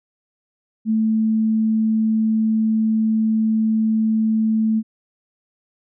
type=tone; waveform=sine; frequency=220 Hz; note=A3; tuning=in tune; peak=-15 dBFS; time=0.85-4.83 s; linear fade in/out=50 ms; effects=none